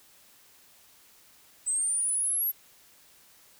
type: linear sweep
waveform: sine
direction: up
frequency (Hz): 8000 to 11750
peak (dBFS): -25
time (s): 1.66-2.52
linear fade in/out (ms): 20
effects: white hiss -58 dBFS RMS until 3.59 s